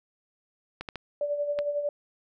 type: clicks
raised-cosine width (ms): 0.3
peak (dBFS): -19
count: 4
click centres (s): 0.81 / 0.888 / 0.957 / 1.589
type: tone with tremolo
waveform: sine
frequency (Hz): 582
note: D5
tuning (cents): -16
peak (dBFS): -24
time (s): 1.21-1.89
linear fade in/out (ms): 2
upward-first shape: sine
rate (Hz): 11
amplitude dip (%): 55
effects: none